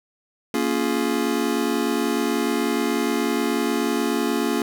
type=chord; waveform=square; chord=Bb minor seventh; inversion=none; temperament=just; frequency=233.1 / 279.7 / 349.6 / 419.5 Hz; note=Bb3 / Db4 / F4 / Ab4; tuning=0 / +16 / +2 / +17 cents; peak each=-26 / -26 / -27 / -28 dBFS; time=0.54-4.62 s; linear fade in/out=2 ms; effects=none